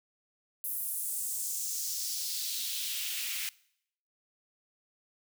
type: noise with high-pass filter sweep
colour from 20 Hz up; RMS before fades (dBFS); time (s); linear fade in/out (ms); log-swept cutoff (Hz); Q
white; -35; 0.64-3.49; 0; 12000 to 2200; 2
effects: noise-tail reverb RT60 0.7 s tail -22 dB re dry